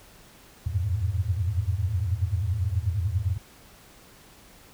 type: tone cluster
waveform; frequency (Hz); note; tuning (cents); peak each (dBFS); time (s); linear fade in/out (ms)
sine; 83.5 / 91.1 / 101.9 / 111.4; E2 / F#2 / G#2 / A2; +23 / -26 / -32 / +22; -28 / -29 / -29 / -31; 0.66-3.38; 10
effects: pink hiss -52 dBFS RMS until 4.73 s